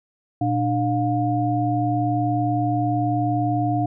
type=tone cluster; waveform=sine; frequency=119.3 / 298.5 / 711 Hz; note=A#2 / D4 / F5; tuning=+41 / +28 / +31 cents; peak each=-23 dBFS; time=0.41-3.86 s; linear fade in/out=5 ms; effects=none